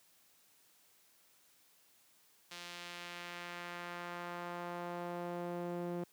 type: tone with band-pass filter sweep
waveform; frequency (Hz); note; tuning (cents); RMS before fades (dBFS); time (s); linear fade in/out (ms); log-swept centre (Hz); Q
sawtooth; 174.61; F3; 0; -43; 2.51-6.04; 5; 4000 to 370; 0.96
effects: white hiss -68 dBFS RMS until 6.12 s + high-pass 100 Hz 12 dB/octave